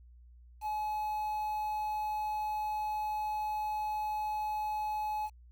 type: tone with quantisation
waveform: triangle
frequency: 853 Hz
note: G#5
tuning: 46 cents sharp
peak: -30 dBFS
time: 0.61-5.3 s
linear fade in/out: 50 ms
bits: 9
effects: added 60 Hz sine -53 dBFS peak until 5.51 s